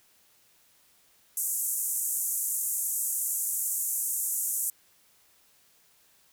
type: band-pass noise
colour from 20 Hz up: white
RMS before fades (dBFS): -30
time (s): 1.37-4.7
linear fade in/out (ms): 2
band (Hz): 6900 to 14000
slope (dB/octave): 48
effects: white hiss -63 dBFS RMS until 6.32 s